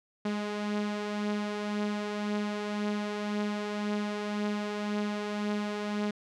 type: beating tone pair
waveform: sawtooth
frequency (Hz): 207.7 / 209.6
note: G#3 / G#3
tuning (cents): 0 / +16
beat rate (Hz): 1.9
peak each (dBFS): -27 / -34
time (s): 0.25-6.11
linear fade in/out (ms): 5
effects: low-pass 5000 Hz 12 dB/octave